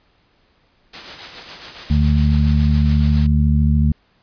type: noise with tremolo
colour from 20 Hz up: white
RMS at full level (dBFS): -30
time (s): 0.93-3.27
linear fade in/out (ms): 10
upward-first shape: triangle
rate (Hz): 7.2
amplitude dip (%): 50
type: harmonic tone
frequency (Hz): 73.9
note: D2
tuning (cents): +11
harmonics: 1 / 2 / 3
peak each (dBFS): -14 / -17 / -19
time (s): 1.9-3.92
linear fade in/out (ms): 5
effects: pink hiss -59 dBFS RMS until 4.22 s + resampled to 11025 Hz